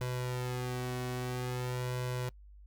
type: tone with flanger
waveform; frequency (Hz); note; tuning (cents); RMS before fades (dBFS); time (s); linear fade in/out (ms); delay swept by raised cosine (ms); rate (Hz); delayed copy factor
sawtooth; 125.2; B2; +24; -36; 0.01-2.29; 0; 2 to 2.7; 0.49; +0.9
effects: noise-tail reverb RT60 0.1 s tail -25 dB re dry + added 50 Hz sine -51 dBFS peak until 2.66 s